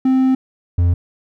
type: tone pair in turn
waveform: triangle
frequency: 261.2 / 87.17 Hz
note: C4 / F2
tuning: -3 / -3 cents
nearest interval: octave + perfect fifth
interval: 1900 cents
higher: first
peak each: -9 dBFS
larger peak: neither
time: 0.05-0.35 / 0.78-0.94 s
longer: first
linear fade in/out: 5 ms
effects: none